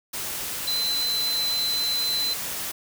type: tone in noise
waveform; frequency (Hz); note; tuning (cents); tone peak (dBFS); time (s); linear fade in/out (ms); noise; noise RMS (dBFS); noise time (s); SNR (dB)
sine; 4048; B7; +42; -23; 0.67-2.34; 10; white; -31; 0.13-2.72; +5
effects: none